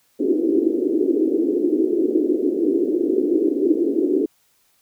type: band-pass noise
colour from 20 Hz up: white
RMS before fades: -19 dBFS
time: 0.19-4.26 s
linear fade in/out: 10 ms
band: 290 to 390 Hz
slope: 48 dB/octave
effects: white hiss -62 dBFS RMS until 4.81 s